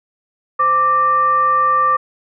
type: tone with frequency modulation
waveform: sine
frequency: 1174.7 Hz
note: D6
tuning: in tune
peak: -11 dBFS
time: 0.59-1.97 s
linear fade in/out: 10 ms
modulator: 655 Hz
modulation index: 0.39
effects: none